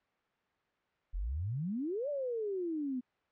sine exponential two-way sweep, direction up then down, 39.43 to 597 to 244.3 Hz, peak -33 dBFS, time 1.13-3.01 s, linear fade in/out 20 ms, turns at 2.09 s, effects white hiss -75 dBFS RMS until 3.31 s + low-pass 2000 Hz 12 dB/octave

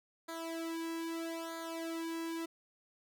sawtooth tone with flanger, 329.6 Hz, E4, in tune, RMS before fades -40 dBFS, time 0.28-2.46 s, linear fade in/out 10 ms, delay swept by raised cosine 0.36 to 1.66 ms, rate 0.78 Hz, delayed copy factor -1, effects none

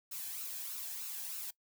blue noise with flanger, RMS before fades -42 dBFS, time 0.11-1.51 s, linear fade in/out 10 ms, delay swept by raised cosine 0.74 to 1.24 ms, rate 3.2 Hz, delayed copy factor +0.5, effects noise-tail reverb RT60 0.1 s tail -21 dB re dry

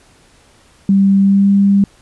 sine tone with pitch glide, 196 to 198.85 Hz, G3 to G3, 0 to +25 cents, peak -7 dBFS, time 0.89-1.84 s, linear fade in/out 2 ms, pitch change +25 cents, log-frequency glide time 1.2-1.5 s, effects pink hiss -49 dBFS RMS until 2.01 s + resampled to 24000 Hz

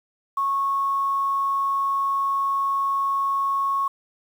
sine tone with quantisation, 1100 Hz, C#6, 14 cents flat, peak -20 dBFS, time 0.37-3.88 s, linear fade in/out 5 ms, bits 8, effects none

